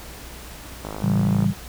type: click train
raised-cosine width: 1 ms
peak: -17 dBFS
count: 32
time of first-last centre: 0.85-1.443 s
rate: 52.3 Hz
type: chord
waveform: sine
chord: A dominant seventh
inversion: none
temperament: equal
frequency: 110 / 138.59 / 164.81 / 196 Hz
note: A2 / C#3 / E3 / G3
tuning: 0 / 0 / 0 / 0 cents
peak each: -23 / -25 / -24 / -20 dBFS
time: 1.01-1.54 s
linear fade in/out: 50 ms
effects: added 60 Hz sine -40 dBFS peak until 1.68 s + pink hiss -40 dBFS RMS until 1.68 s